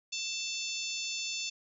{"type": "harmonic tone", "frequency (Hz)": 886, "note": "A5", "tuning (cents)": 12, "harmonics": [3, 4, 5, 6, 7, 8], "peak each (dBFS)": [-39, -40, -41, -42, -42, -43], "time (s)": [0.12, 1.5], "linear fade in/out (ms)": 10, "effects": []}